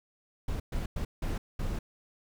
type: noise bursts at uneven times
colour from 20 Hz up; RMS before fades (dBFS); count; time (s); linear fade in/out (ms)
brown; -32; 5; 0.48-0.6 / 0.72-0.86 / 0.96-1.05 / 1.22-1.38 / 1.59-1.79; 5
effects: none